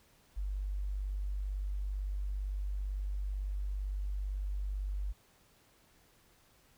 sine tone, 48.93 Hz, G1, 2 cents flat, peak -33 dBFS, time 0.36-5.13 s, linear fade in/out 20 ms, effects pink hiss -66 dBFS RMS until 6.77 s

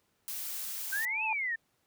blue noise, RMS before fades -38 dBFS, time 0.28-1.05 s, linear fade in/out 0 ms
sine tone with exponential growth, 880 Hz, A5, in tune, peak -29 dBFS, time 0.82-1.33 s, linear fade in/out 2 ms, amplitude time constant 110 ms
sine exponential two-way sweep, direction up then down, 1524 to 2677 to 1773 Hz, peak -30 dBFS, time 0.92-1.56 s, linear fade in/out 10 ms, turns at 1.24 s
effects pink hiss -74 dBFS RMS until 1.86 s + high-pass 80 Hz 12 dB/octave

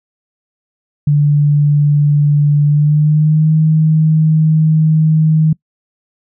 sine tone with pitch glide, 146.5 to 157.01 Hz, D3 to D#3, -4 to +16 cents, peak -7 dBFS, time 1.07-5.53 s, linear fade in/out 5 ms, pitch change +120 cents, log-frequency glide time 2.65-3.52 s, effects noise-tail reverb RT60 0.1 s tail -24 dB re dry

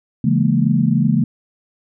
sine chord, A# half-diminished seventh, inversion first, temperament just, 139.85 / 167.82 / 209.8 / 233.1 Hz, C#3 / E3 / G#3 / A#3, +16 / +31 / +18 / 0 cents, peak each -18 dBFS, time 0.24-1.24 s, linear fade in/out 5 ms, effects none

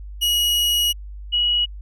40% pulse / sine tone pair in turn, 2903 / 2913 Hz, F#7 / F#7, -34 / -28 cents, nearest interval unison, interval 6 cents, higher second, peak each -16 dBFS, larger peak neither, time 0.21-0.93 / 1.32-1.66 s, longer first, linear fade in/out 20 ms, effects added 50 Hz sine -32 dBFS peak until 1.81 s

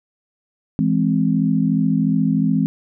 sine chord, E augmented, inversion none, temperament equal, 164.81 / 207.7 / 261.6 Hz, E3 / G#3 / B#3, 0 / 0 / 0 cents, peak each -19 dBFS, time 0.79-2.66 s, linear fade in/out 0 ms, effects none

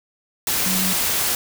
sine tone in noise, 187.7 Hz, F#3, 25 cents sharp, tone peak -24 dBFS, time 0.66-0.93 s, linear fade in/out 2 ms, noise white, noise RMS -21 dBFS, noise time 0.47-1.35 s, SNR -6 dB, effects none

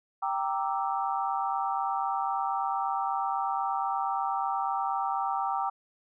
sine chord, E half-diminished seventh, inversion first, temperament equal, 784 / 932.3 / 1174.7 / 1318.5 Hz, G5 / Bb5 / D6 / E6, 0 / 0 / 0 / 0 cents, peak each -30 / -33 / -33 / -36 dBFS, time 0.22-5.7 s, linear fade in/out 10 ms, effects none

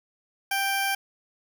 10% pulse tone with notch filter, 786 Hz, G5, 4 cents sharp, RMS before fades -26 dBFS, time 0.51-0.95 s, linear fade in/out 5 ms, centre 4000 Hz, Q 1.7, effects none

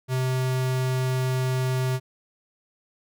square tone, 129.2 Hz, C3, 21 cents flat, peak -23 dBFS, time 0.08-2 s, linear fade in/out 50 ms, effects none

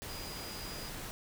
sine tone in noise, 4904 Hz, D#8, 26 cents flat, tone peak -47 dBFS, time 0.09-0.89 s, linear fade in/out 0 ms, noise pink, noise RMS -43 dBFS, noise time 0.02-1.11 s, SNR -7 dB, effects none

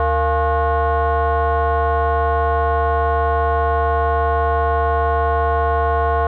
sine tone with frequency modulation, 309.5 Hz, D#4, 9 cents flat, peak -13 dBFS, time 0-6.27 s, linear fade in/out 2 ms, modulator 385 Hz, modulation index 2.3, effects tanh soft clip ceiling -10 dBFS

